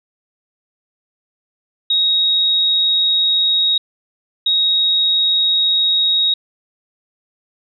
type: tone pair in turn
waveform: sine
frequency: 3777 / 3777 Hz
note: A#7 / A#7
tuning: +22 / +22 cents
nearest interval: unison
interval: 0 cents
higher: neither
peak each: -12 dBFS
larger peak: neither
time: 1.9-3.78 / 4.46-6.34 s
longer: neither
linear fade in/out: 5 ms
effects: none